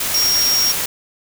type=tone in noise; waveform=sine; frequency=5588 Hz; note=F8; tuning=in tune; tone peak=-14 dBFS; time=0.14-0.72 s; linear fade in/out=5 ms; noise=white; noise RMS=-21 dBFS; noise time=0-0.86 s; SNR=+4 dB; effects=none